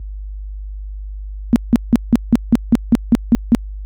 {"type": "tone bursts", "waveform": "sine", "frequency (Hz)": 233.1, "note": "A#3", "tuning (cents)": 0, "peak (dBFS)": -5, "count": 11, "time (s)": [1.53, 3.549], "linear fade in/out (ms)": 0, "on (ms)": 29, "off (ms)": 170, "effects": ["added 50 Hz sine -20 dBFS peak until 3.85 s", "high-pass 60 Hz 12 dB/octave"]}